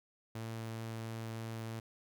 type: tone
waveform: sawtooth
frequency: 112.9 Hz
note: A2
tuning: 45 cents sharp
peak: -36 dBFS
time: 0.35-1.8 s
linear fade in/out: 5 ms
effects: none